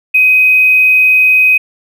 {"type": "tone with hard clipping", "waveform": "triangle", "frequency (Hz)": 2516, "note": "D#7", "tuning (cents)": 19, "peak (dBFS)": -5, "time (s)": [0.14, 1.58], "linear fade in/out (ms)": 10, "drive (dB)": 3, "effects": []}